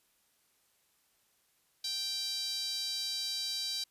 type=tone with high-pass filter; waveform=sawtooth; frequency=784 Hz; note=G5; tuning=in tune; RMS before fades=-36 dBFS; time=1.84-3.84 s; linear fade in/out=5 ms; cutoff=4300 Hz; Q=8.6; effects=white hiss -72 dBFS RMS until 3.9 s + resampled to 32000 Hz